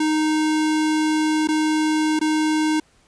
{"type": "tone with dropouts", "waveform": "square", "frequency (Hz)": 309.8, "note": "D#4", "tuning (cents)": -7, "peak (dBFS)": -18, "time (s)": [0, 2.8], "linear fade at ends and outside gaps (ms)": 5, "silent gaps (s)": [[1.474, 1.486], [2.192, 2.212]], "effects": ["pink hiss -58 dBFS RMS until 3.07 s", "resampled to 22050 Hz"]}